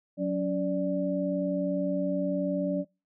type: tone cluster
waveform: sine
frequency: 183.7 / 282.9 / 586 Hz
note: F#3 / C#4 / D5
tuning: -12 / +35 / -4 cents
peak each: -30 dBFS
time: 0.17-2.85 s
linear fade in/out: 50 ms
effects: noise-tail reverb RT60 0.3 s tail -26 dB re dry